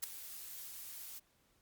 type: noise with ADSR envelope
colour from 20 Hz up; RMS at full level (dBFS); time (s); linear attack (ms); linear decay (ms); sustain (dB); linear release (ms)
blue; -34; 0.02-1.2; 19; 3; -14; 24
effects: pink hiss -73 dBFS RMS until 1.61 s + Opus 48 kbps